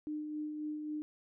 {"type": "tone with tremolo", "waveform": "sine", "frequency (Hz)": 302.8, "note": "D#4", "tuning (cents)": -47, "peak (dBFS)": -35, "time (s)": [0.07, 1.02], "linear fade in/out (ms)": 0, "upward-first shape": "sine", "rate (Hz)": 3.7, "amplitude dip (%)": 35, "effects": []}